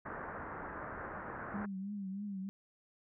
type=low-pass noise; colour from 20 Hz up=white; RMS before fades=-44 dBFS; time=0.05-1.66 s; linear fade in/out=10 ms; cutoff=1700 Hz; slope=48 dB/octave
type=tone with vibrato; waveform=sine; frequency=198 Hz; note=G3; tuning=18 cents sharp; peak=-38 dBFS; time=1.54-2.49 s; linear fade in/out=0 ms; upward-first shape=triangle; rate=3.2 Hz; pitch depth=96 cents each way
effects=none